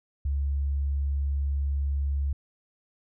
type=tone; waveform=sine; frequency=70 Hz; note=C#2; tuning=18 cents sharp; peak=-24 dBFS; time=0.25-2.33 s; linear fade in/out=5 ms; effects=none